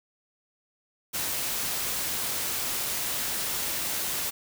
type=noise; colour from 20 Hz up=white; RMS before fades=-30 dBFS; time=1.13-4.31 s; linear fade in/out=20 ms; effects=none